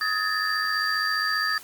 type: tone cluster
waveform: sine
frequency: 1261 / 1697 / 1792 / 4683 Hz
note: D#6 / G#6 / A6 / D8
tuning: +23 / +37 / +31 / -6 cents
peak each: -28 dBFS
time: 0.01-1.58 s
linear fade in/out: 2 ms
effects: white hiss -45 dBFS RMS until 1.63 s + Opus 24 kbps